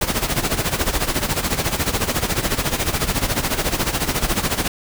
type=noise with tremolo; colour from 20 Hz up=pink; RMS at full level=-18 dBFS; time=0.01-4.68 s; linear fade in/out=5 ms; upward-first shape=sine; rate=14 Hz; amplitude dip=75%; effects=none